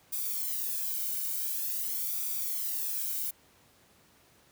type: noise with flanger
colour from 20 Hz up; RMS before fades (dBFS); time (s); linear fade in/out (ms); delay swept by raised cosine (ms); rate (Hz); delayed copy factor
violet; -33; 0.12-3.31; 10; 0.84 to 1.35; 0.47; +0.9
effects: pink hiss -62 dBFS RMS until 4.51 s + high-pass 80 Hz 12 dB/octave